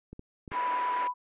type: clicks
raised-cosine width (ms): 3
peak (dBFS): -30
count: 4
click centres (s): 0.13 / 0.194 / 0.478 / 0.518
type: band-pass noise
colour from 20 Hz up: white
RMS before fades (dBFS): -39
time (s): 0.51-1.08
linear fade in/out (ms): 10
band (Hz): 320 to 2200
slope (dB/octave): 24
type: tone with vibrato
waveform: sine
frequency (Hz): 987.8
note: B5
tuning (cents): 0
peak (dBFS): -27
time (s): 0.52-1.14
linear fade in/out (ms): 50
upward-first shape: triangle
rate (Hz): 8.9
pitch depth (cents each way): 10
effects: resampled to 8000 Hz